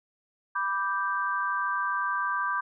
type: chord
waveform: sine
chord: G major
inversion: first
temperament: equal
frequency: 987.8 / 1174.7 / 1568 Hz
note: B5 / D6 / G6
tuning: 0 / 0 / 0 cents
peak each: -32 / -29 / -30 dBFS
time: 0.55-2.61 s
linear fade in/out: 10 ms
effects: none